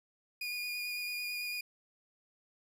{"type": "tone with vibrato", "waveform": "30% pulse", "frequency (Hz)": 2444, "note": "D#7", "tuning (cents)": -32, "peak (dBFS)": -33, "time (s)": [0.41, 1.61], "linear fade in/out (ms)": 5, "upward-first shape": "square", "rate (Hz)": 9, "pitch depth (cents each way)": 13, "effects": []}